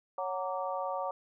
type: harmonic tone with a mistuned harmonic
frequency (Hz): 185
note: F#3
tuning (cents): 0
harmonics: 3 / 4 / 5 / 6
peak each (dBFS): -36 / -37 / -38 / -39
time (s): 0.18-1.11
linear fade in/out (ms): 2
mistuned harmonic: 6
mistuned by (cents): +79
effects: none